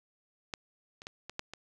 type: clicks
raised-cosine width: 0.2 ms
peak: -18 / -30 / -23 / -24 / -17 / -25 dBFS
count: 6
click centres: 0.538 / 1.019 / 1.069 / 1.296 / 1.394 / 1.536 s
effects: none